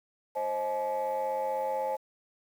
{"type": "tone cluster", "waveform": "sine", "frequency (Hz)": [530, 626, 856], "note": ["C5", "D#5", "A5"], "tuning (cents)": [22, 10, -48], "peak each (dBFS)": [-30, -36, -30], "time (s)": [0.35, 1.97], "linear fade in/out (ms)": 20, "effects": ["tanh soft clip ceiling -24 dBFS", "9-bit"]}